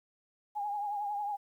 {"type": "tone with vibrato", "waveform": "sine", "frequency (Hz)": 822, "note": "G#5", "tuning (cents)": -18, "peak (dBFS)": -32, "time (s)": [0.55, 1.37], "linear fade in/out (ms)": 20, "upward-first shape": "triangle", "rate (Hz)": 11, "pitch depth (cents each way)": 58, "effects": ["11-bit"]}